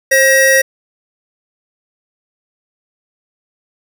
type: tone pair together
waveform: square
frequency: 532.9 / 1899 Hz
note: C5 / A#6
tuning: +32 / +32 cents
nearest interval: octave + minor seventh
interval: 2200 cents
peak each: -12 / -10 dBFS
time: 0.11-0.62 s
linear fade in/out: 10 ms
effects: none